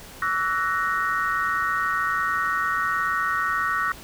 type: chord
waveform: sine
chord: F# dominant seventh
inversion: second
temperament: equal with one note detuned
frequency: 1136.6 / 1318.5 / 1480 / 1864.7 Hz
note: C#6 / E6 / F#6 / A#6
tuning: +43 / 0 / 0 / 0 cents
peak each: -27 dBFS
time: 0.22-3.92 s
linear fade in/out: 2 ms
effects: pink hiss -43 dBFS RMS until 4.03 s